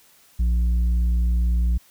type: tone with tanh clipping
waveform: sine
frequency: 59 Hz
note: A#1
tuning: 22 cents sharp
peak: -18 dBFS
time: 0.39-1.78 s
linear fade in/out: 10 ms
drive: 5 dB
effects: white hiss -55 dBFS RMS until 1.9 s